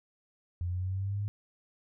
sine linear sweep, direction up, 86.6 to 103.83 Hz, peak -30 dBFS, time 0.61-1.28 s, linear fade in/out 0 ms, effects none

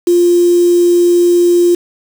sine tone with quantisation, 349.2 Hz, F4, in tune, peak -6 dBFS, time 0.07-1.75 s, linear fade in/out 5 ms, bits 4, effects none

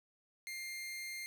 sawtooth tone with amplitude modulation, 2110 Hz, C7, 14 cents sharp, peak -37 dBFS, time 0.47-1.26 s, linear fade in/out 0 ms, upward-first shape sine, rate 293 Hz, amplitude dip 25%, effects none

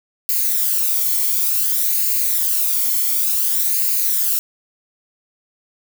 violet noise with flanger, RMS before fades -18 dBFS, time 0.29-4.39 s, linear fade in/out 0 ms, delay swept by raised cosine 0.43 to 0.93 ms, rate 0.56 Hz, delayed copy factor +0.55, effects none

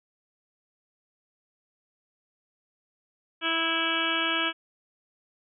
harmonic tone, 328.3 Hz, E4, 7 cents flat, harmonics 1 / 2 / 3 / 4 / 5 / 7 / 8 / 9 / 10, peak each -34 / -37 / -37 / -32 / -31 / -32 / -34 / -31 / -33 dBFS, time 3.41-4.53 s, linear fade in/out 50 ms, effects none

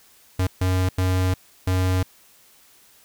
square tone bursts at uneven times, 92.5 Hz, F#2, in tune, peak -19 dBFS, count 4, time 0.39-0.47 / 0.61-0.89 / 0.98-1.34 / 1.67-2.03 s, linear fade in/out 5 ms, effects white hiss -54 dBFS RMS until 3.04 s

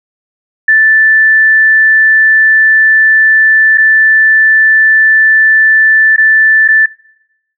sine tone with dropouts, 1760 Hz, A6, in tune, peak -3 dBFS, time 0.68-6.86 s, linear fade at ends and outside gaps 5 ms, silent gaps 3.775-3.78 / 6.163-6.179 / 6.679-6.685 s, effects noise-tail reverb RT60 0.9 s tail -23 dB re dry

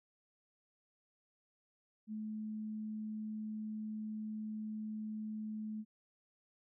sine tone, 215.5 Hz, A3, 36 cents flat, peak -39 dBFS, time 2.07-5.85 s, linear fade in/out 50 ms, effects none

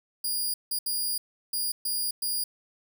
10% pulse tone bursts at uneven times, 4847 Hz, D#8, 46 cents flat, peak -20 dBFS, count 6, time 0.24-0.54 / 0.71-0.79 / 0.86-1.18 / 1.53-1.72 / 1.85-2.11 / 2.22-2.44 s, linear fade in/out 5 ms, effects none

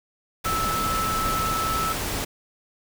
sine tone in noise, 1311 Hz, E6, 10 cents flat, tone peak -24 dBFS, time 0.45-1.93 s, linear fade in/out 10 ms, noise pink, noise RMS -28 dBFS, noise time 0.44-2.25 s, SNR +1 dB, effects none

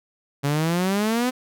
sawtooth exponential sweep, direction up, 138.59 to 257.6 Hz, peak -16 dBFS, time 0.43-1.31 s, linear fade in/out 20 ms, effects none

